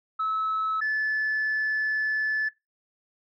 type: tone pair in turn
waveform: sine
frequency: 1298 / 1735.8 Hz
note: E6 / A6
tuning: -27 / -24 cents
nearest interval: perfect fourth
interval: 503 cents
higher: second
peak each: -23 / -22 dBFS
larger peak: second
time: 0.19-0.81 / 0.81-2.49 s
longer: second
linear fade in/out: 10 ms
effects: noise-tail reverb RT60 0.2 s tail -18 dB re dry + tanh soft clip ceiling -21 dBFS